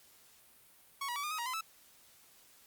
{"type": "tone with pitch steps", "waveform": "sawtooth", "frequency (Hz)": [1109, 964, 1144, 1213, 1266, 946, 1022, 1311], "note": ["C#6", "B5", "D6", "D#6", "D#6", "A#5", "C6", "E6"], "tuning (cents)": [0, -42, -46, -44, 30, 25, -41, -10], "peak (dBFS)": -32, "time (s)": [1.01, 1.61], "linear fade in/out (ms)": 5, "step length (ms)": 75, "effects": ["white hiss -62 dBFS RMS until 2.66 s", "Opus 48 kbps"]}